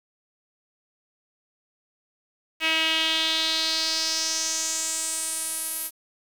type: tone with band-pass filter sweep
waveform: sawtooth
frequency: 320.7 Hz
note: E4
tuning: 48 cents flat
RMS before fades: -26 dBFS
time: 2.6-5.91 s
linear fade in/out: 50 ms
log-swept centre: 2600 to 12000 Hz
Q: 3.7
effects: 7-bit